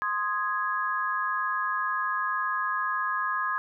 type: chord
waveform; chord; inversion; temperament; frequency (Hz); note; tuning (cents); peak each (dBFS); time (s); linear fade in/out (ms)
sine; Ab major; first; equal; 1046.5 / 1244.5 / 1661.2; C6 / Eb6 / Ab6; 0 / 0 / 0; -30; 0.02-3.58; 0
effects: none